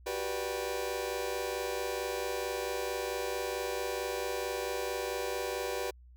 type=chord; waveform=sawtooth; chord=G major seventh; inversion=third; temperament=just; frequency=367.5 / 392 / 490 / 588 Hz; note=F#4 / G4 / B4 / D5; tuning=-12 / 0 / -14 / +2 cents; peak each=-37 / -34 / -32 / -36 dBFS; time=0.06-5.91 s; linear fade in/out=10 ms; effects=added 61 Hz sine -52 dBFS peak until 6.16 s